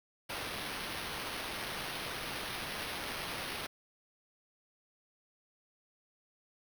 white noise with sample-and-hold, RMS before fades -40 dBFS, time 0.29-3.67 s, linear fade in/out 10 ms, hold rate 7350 Hz, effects none

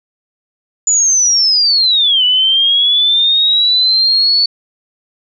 sine linear two-way sweep, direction down then up, 7000 to 2952 to 4472 Hz, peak -8 dBFS, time 0.87-4.46 s, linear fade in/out 5 ms, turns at 2.24 s, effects none

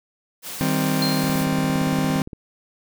white high-pass noise, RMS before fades -33 dBFS, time 0.42-1.47 s, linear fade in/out 50 ms, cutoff 110 Hz, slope 96 dB/octave
40% pulse chord, C minor, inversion first, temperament just, 156.98 / 196.22 / 261.6 Hz, Eb3 / G3 / C4, +16 / +2 / 0 cents, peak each -23 / -25 / -22 dBFS, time 0.61-2.22 s, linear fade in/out 0 ms
sine tone with exponential decay, 4186 Hz, C8, in tune, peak -21 dBFS, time 1.02-1.53 s, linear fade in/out 2 ms, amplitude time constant 110 ms
click train, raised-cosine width 3 ms, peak -22 dBFS, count 20, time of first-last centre 1.24-2.332 s, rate 17.4 Hz
effects none

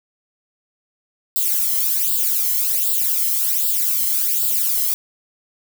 violet noise with flanger, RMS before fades -19 dBFS, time 1.36-4.94 s, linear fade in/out 0 ms, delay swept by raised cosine 0.24 to 0.98 ms, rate 1.3 Hz, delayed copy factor +0.85, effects none

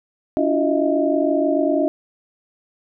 sine tone cluster, 287.8 / 334.4 / 362.9 / 624 / 673 Hz, D4 / E4 / F#4 / D#5 / E5, -35 / +25 / -34 / +5 / +36 cents, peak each -20 / -23 / -26 / -20 / -26 dBFS, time 0.37-1.88 s, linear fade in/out 0 ms, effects none

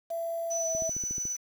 sine tone with pitch glide, 669 to 648.8 Hz, E5 to E5, +25 to -28 cents, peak -30 dBFS, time 0.1-0.9 s, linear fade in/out 10 ms, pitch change -53 cents, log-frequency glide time 0.58-0.67 s
sine tone with tremolo, 5980 Hz, F#8, 17 cents sharp, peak -29 dBFS, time 0.5-1.37 s, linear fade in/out 20 ms, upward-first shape square, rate 20 Hz, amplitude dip 25%
click train, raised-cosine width 3 ms, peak -29 dBFS, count 8, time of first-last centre 0.75-1.254 s, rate 13.9 Hz
effects 8-bit

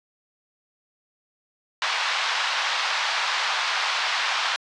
pink band-pass noise, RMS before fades -25 dBFS, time 1.82-4.56 s, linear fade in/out 0 ms, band 870 to 4900 Hz, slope 24 dB/octave, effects resampled to 22050 Hz

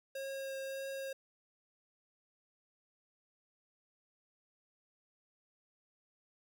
square tone with vibrato, 540 Hz, C#5, 45 cents flat, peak -40 dBFS, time 0.15-1.13 s, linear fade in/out 5 ms, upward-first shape triangle, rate 1.7 Hz, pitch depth 11 cents each way, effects none

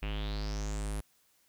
square tone with low-pass filter sweep, 51.9 Hz, G#1, in tune, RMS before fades -35 dBFS, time 0.02-1.01 s, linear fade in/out 10 ms, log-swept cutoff 2600 to 11000 Hz, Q 6, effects white hiss -69 dBFS RMS until 1.48 s

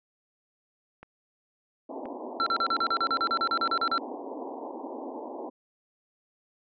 clicks, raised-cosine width 0.5 ms, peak -30 dBFS, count 3, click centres 1.03 / 2.056 / 3.658 s
pink band-pass noise, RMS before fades -38 dBFS, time 1.89-5.5 s, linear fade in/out 10 ms, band 240 to 1000 Hz, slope 96 dB/octave
square tone bursts, 1354 Hz, E6, 46 cents sharp, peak -24 dBFS, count 16, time 2.4-3.979 s, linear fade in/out 0 ms, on 64 ms, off 37 ms
effects resampled to 11025 Hz

